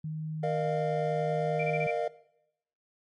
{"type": "tone with vibrato", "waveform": "sine", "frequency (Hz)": 155.56, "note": "D#3", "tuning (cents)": 0, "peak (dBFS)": -32, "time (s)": [0.04, 1.87], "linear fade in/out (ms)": 5, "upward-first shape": "sine", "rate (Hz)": 0.88, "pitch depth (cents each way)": 10}
{"type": "chord", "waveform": "triangle", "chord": "Bb suspended fourth", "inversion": "none", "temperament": "equal with one note detuned", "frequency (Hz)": [466.2, 608.4, 698.5], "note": ["Bb4", "Eb5", "F5"], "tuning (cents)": [0, -39, 0], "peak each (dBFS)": -30, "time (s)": [0.43, 2.08], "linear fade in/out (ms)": 5}
{"type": "tone bursts", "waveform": "sine", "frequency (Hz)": 2349, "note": "D7", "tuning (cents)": 0, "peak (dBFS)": -32, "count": 5, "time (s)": [1.59, 1.914], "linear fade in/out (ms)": 10, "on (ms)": 48, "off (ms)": 21}
{"effects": ["noise-tail reverb RT60 0.8 s tail -19 dB re dry", "MP3 48 kbps"]}